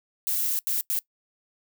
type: noise bursts at uneven times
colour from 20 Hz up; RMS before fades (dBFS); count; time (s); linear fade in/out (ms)
violet; -26; 3; 0.27-0.59 / 0.67-0.81 / 0.9-0.99; 0
effects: noise-tail reverb RT60 0.1 s tail -21 dB re dry